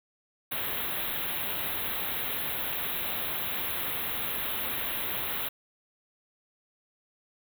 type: band-stop noise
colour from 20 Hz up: white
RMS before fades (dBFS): -32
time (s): 0.51-5.49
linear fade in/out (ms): 10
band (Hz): 3900 to 11000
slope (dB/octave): 96
effects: none